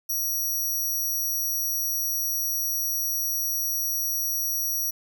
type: tone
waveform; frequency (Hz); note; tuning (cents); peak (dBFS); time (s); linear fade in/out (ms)
5% pulse; 5770; F#8; -44; -19; 0.09-4.91; 10
effects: none